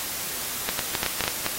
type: clicks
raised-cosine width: 0.2 ms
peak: -6 dBFS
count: 9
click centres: 0.69 / 0.792 / 0.952 / 1.031 / 1.063 / 1.207 / 1.239 / 1.279 / 1.464 s
effects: white hiss -31 dBFS RMS until 1.58 s + AAC 48 kbps